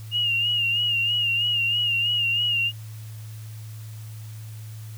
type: tone with vibrato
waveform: sine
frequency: 2832 Hz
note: F7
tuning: 23 cents sharp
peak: -20 dBFS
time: 0.11-2.72 s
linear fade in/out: 50 ms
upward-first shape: sine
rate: 3.1 Hz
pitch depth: 53 cents each way
effects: added 109 Hz sine -35 dBFS peak until 4.97 s + white hiss -50 dBFS RMS until 4.97 s